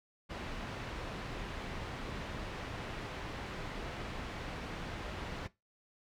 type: low-pass noise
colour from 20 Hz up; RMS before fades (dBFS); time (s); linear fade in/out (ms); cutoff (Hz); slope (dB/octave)
pink; -42; 0.29-5.48; 20; 3100; 12
effects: noise-tail reverb RT60 0.2 s tail -18 dB re dry